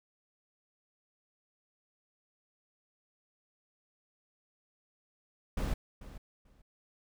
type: noise with echo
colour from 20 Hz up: brown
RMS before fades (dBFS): -32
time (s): 5.57-5.74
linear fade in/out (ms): 5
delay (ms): 440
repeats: 2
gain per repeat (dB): -15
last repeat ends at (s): 6.62
effects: none